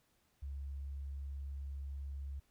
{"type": "tone", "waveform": "sine", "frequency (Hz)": 69.3, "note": "C#2", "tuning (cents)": 0, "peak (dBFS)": -40, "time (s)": [0.42, 2.4], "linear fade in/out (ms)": 10, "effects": ["pink hiss -75 dBFS RMS until 2.5 s"]}